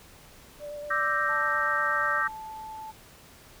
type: tone with vibrato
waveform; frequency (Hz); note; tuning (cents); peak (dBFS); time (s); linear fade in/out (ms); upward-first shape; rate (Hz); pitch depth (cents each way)
sine; 587.3; D5; 0; -35; 0.59-2.23; 50; square; 8.4; 13
type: chord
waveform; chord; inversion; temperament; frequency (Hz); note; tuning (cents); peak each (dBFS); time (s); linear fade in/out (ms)
sine; E half-diminished seventh; third; equal; 1174.7 / 1318.5 / 1568 / 1864.7; D6 / E6 / G6 / Bb6; 0 / 0 / 0 / 0; -30 / -30 / -28 / -30; 0.9-2.28; 10
type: tone with pitch glide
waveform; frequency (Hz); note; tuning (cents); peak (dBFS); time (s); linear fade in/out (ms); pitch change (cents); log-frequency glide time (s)
sine; 880 to 874.4; A5 to A5; 0 to -11; -37; 1.28-2.92; 20; -11; 1.94-2.19
effects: pink hiss -52 dBFS RMS until 3.6 s